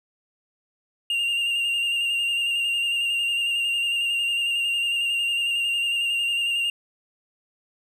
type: tone with vibrato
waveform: triangle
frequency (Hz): 2794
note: F7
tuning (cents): 0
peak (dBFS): -20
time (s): 1.1-6.7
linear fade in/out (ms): 2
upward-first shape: square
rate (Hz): 11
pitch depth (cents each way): 21
effects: none